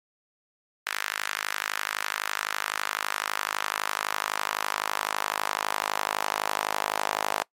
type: tone with high-pass filter sweep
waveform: sawtooth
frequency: 51.91 Hz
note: G#1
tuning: in tune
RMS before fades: -30 dBFS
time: 0.86-7.43 s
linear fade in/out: 10 ms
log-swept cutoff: 1600 to 810 Hz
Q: 1.8
effects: noise-tail reverb RT60 0.1 s tail -22 dB re dry + MP3 64 kbps